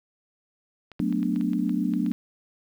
clicks, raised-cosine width 0.3 ms, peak -28 dBFS, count 11, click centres 0.917 / 0.994 / 1.126 / 1.23 / 1.361 / 1.411 / 1.533 / 1.694 / 1.937 / 2.063 / 2.116 s
sine chord, B minor seventh, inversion second, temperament equal, 185 / 220 / 246.9 / 293.7 Hz, F#3 / A3 / B3 / D4, 0 / 0 / 0 / 0 cents, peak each -28 dBFS, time 1-2.12 s, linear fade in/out 0 ms
effects 9-bit

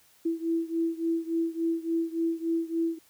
sine beating tone pair, 329.6 / 333.1 Hz, E4 / E4, 0 / +18 cents, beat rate 3.5 Hz, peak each -28 / -30 dBFS, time 0.25-2.99 s, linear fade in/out 10 ms, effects white hiss -61 dBFS RMS until 3.09 s

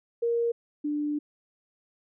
sine tone pair in turn, 468.3 / 295.7 Hz, A#4 / D4, +8 / +12 cents, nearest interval minor sixth, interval 796 cents, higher first, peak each -23 / -26 dBFS, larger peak first, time 0.22-0.52 / 0.84-1.19 s, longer second, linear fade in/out 10 ms, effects none

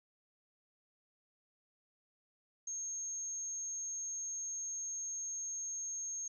sine tone, 6470 Hz, G#8, 46 cents flat, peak -38 dBFS, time 2.67-6.28 s, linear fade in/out 5 ms, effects none

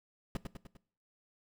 brown noise with echo, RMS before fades -35 dBFS, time 0.35-0.37 s, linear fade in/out 2 ms, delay 100 ms, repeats 4, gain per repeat -5 dB, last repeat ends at 0.77 s, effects noise-tail reverb RT60 0.5 s tail -19 dB re dry

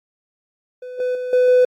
triangle tone with level steps, 501 Hz, B4, 25 cents sharp, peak -28 / -16 / -21 / -9 / -7 dBFS, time 0.82-1.65 s, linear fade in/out 5 ms, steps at 1 / 1.15 / 1.33 / 1.48 s, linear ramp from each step 2 ms, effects tanh soft clip ceiling -4 dBFS + AAC 64 kbps

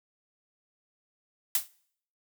blue noise with exponential decay, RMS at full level -21 dBFS, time 1.55-1.68 s, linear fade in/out 1 ms, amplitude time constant 28 ms, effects noise-tail reverb RT60 0.6 s tail -22 dB re dry

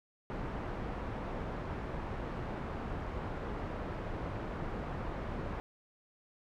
pink low-pass noise, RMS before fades -39 dBFS, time 0.3-5.6 s, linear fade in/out 0 ms, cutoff 1300 Hz, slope 12 dB/octave, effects none

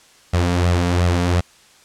sawtooth tone with flanger, 87.9 Hz, F2, 12 cents sharp, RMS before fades -17 dBFS, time 0.33-1.41 s, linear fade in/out 10 ms, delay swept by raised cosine 1.5 to 4.4 ms, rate 2.8 Hz, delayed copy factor +0.55, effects white hiss -50 dBFS RMS until 1.84 s + low-pass 8000 Hz 12 dB/octave

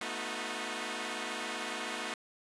5% pulse chord, B dominant seventh, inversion third, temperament equal with one note detuned, 220 / 246.9 / 311.1 / 361.3 Hz, A3 / B3 / D#4 / F#4, 0 / 0 / 0 / -41 cents, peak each -30 dBFS, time 0.01-2.14 s, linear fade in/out 2 ms, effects resampled to 22050 Hz

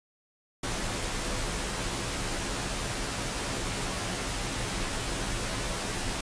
pink noise with comb filter, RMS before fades -32 dBFS, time 0.63-6.21 s, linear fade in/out 5 ms, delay 13 ms, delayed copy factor -0.65, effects resampled to 22050 Hz

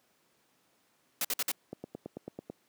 white noise bursts, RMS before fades -31 dBFS, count 4, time 1.21-1.517 s, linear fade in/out 2 ms, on 37 ms, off 53 ms
click train, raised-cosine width 2 ms, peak -24 dBFS, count 8, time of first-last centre 1.73-2.499 s, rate 9.1 Hz
effects pink hiss -70 dBFS RMS until 2.68 s + high-pass 200 Hz 12 dB/octave

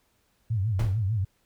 sine tone with vibrato, 103.83 Hz, G#2, in tune, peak -23 dBFS, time 0.5-1.25 s, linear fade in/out 10 ms, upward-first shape triangle, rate 6.7 Hz, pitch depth 230 cents each way
brown noise with exponential decay, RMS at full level -24 dBFS, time 0.79-1.07 s, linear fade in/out 5 ms, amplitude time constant 59 ms
effects pink hiss -69 dBFS RMS until 1.45 s

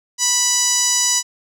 sawtooth tone with band-pass filter, 984 Hz, B5, 7 cents flat, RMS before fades -17 dBFS, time 0.18-1.23 s, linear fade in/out 50 ms, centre 6400 Hz, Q 3.9, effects none

